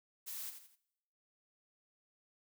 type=noise with echo; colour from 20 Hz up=blue; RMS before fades=-44 dBFS; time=0.26-0.51 s; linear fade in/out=20 ms; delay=84 ms; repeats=3; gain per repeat=-8 dB; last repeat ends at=0.762 s; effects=noise-tail reverb RT60 0.9 s tail -23 dB re dry

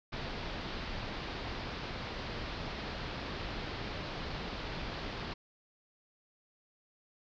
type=low-pass noise; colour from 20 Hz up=pink; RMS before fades=-40 dBFS; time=0.12-5.34 s; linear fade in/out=10 ms; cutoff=4900 Hz; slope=48 dB/octave; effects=none

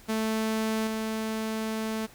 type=tone with level steps; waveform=sawtooth; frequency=220 Hz; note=A3; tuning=in tune; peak=-22 / -25 dBFS; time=0.08-2.07 s; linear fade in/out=20 ms; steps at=0.87 s; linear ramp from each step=2 ms; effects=pink hiss -53 dBFS RMS until 2.14 s

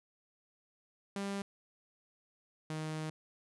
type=tone pair in turn; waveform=sawtooth; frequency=198.6 / 156.21 Hz; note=G3 / D#3; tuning=+23 / +7 cents; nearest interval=major third; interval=416 cents; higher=first; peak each=-32 / -33 dBFS; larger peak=first; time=1.16-1.42 / 2.7-3.1 s; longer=second; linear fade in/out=2 ms; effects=resampled to 24000 Hz

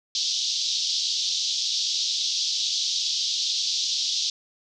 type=band-pass noise; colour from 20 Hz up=pink; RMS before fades=-26 dBFS; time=0.15-4.3 s; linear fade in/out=2 ms; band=3400 to 6000 Hz; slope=48 dB/octave; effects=none

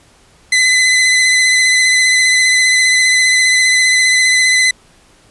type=tone with vibrato; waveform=sawtooth; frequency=2022 Hz; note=B6; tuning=40 cents sharp; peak=-5 dBFS; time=0.52-4.71 s; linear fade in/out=5 ms; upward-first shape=sine; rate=15 Hz; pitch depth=24 cents each way; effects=pink hiss -48 dBFS RMS until 5.3 s + resampled to 24000 Hz

